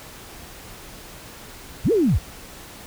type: linear two-way sweep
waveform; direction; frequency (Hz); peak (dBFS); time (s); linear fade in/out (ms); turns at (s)
sine; up then down; 34.01 to 479.5 to 34.01; -15; 1.84-2.19; 20; 1.92
effects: pink hiss -41 dBFS RMS until 2.86 s